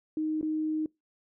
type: tone with dropouts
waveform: sine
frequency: 311.1 Hz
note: D#4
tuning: in tune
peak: -27 dBFS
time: 0.17-0.86 s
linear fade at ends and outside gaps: 2 ms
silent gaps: 0.412-0.428 s
effects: noise-tail reverb RT60 0.2 s tail -25 dB re dry